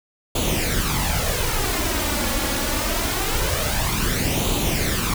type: noise with flanger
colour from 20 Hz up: pink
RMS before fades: -22 dBFS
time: 0.35-5.14 s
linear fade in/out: 5 ms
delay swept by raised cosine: 0.28 to 3.58 ms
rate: 0.24 Hz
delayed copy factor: +0.6
effects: none